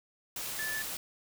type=tone in noise; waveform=sine; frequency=1743 Hz; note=A6; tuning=17 cents flat; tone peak=-34 dBFS; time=0.59-0.82 s; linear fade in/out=2 ms; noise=white; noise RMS=-38 dBFS; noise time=0.36-0.97 s; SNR=+1 dB; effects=none